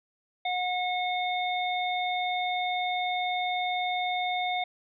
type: harmonic tone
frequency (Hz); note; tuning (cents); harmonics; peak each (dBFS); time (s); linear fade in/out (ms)
726; F#5; -33; 1 / 3 / 5; -28 / -33 / -35; 0.45-4.64; 5
effects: none